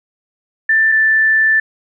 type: tone pair in turn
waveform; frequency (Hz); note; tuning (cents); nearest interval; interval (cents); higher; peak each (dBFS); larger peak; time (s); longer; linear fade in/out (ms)
sine; 1774 / 1763.8; A6 / A6; +14 / +4; unison; 10; first; -9; neither; 0.69-0.92 / 0.92-1.6; second; 5
effects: none